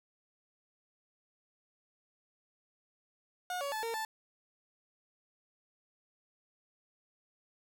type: tone with pitch steps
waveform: 30% pulse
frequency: 723 / 563 / 869 / 458.7 / 880 Hz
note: F#5 / C#5 / A5 / A#4 / A5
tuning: -40 / +27 / -22 / -28 / 0 cents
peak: -32 dBFS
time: 3.5-4.05 s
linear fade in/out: 2 ms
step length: 110 ms
effects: none